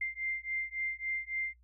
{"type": "beating tone pair", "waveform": "sine", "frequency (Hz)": [2093, 2096.6], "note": ["C7", "C7"], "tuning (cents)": [0, 3], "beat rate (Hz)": 3.6, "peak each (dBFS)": [-37, -37], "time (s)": [0.01, 1.54], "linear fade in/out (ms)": 5, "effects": ["noise-tail reverb RT60 0.1 s tail -19 dB re dry", "added 60 Hz sine -60 dBFS peak until 1.63 s"]}